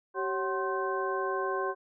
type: tone cluster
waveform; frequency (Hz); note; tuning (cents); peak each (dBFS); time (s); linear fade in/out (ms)
sine; 384 / 551 / 751 / 1056 / 1540; G4 / C#5 / F#5 / C6 / G6; -36 / -11 / +26 / +16 / -31; -32 / -37 / -38 / -33 / -38; 0.14-1.75; 50
effects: none